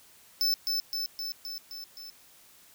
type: tone with echo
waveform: square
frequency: 5274 Hz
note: E8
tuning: in tune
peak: -24 dBFS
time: 0.41-0.54 s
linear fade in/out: 0 ms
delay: 260 ms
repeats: 6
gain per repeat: -3 dB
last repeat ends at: 2.1 s
effects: white hiss -57 dBFS RMS until 2.74 s